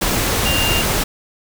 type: tone in noise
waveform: sine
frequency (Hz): 2797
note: F7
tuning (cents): +2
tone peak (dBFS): -19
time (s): 0.45-0.82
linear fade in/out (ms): 10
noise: pink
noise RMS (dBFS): -18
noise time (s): 0.01-1.04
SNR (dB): -4
effects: none